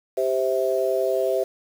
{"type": "chord", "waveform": "sine", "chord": "C major", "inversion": "second", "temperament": "just", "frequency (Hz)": [392.4, 523.3, 654.1], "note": ["G4", "C5", "E5"], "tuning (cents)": [2, 0, -14], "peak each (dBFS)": -24, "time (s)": [0.17, 1.44], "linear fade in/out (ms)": 10, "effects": ["7-bit"]}